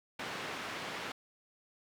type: band-pass noise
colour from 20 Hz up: white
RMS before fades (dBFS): -41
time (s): 0.19-1.12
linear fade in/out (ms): 5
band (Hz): 130 to 2400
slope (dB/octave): 12
effects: none